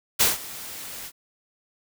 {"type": "noise with ADSR envelope", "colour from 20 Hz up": "white", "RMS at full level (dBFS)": -17, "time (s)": [0.19, 1.12], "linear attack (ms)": 20, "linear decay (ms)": 160, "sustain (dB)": -20, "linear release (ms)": 56, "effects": []}